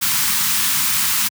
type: band-stop noise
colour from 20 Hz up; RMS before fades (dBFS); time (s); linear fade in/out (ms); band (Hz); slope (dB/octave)
white; -18; 0.01-1.29; 20; 260 to 910; 48
effects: high-pass 100 Hz 12 dB/octave